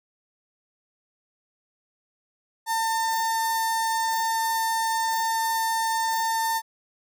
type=tone with notch filter; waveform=sawtooth; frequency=901 Hz; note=A5; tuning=41 cents sharp; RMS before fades=-25 dBFS; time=2.66-6.62 s; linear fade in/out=50 ms; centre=2800 Hz; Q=1.2; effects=none